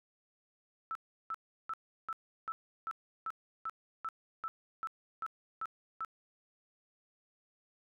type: tone bursts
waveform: sine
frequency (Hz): 1318.5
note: E6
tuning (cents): 0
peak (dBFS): -35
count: 14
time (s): 0.91-6.048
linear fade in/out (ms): 0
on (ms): 42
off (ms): 350
effects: none